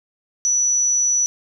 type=tone; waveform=sine; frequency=5920 Hz; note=F#8; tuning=in tune; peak=-15 dBFS; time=0.45-1.26 s; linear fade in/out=0 ms; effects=9-bit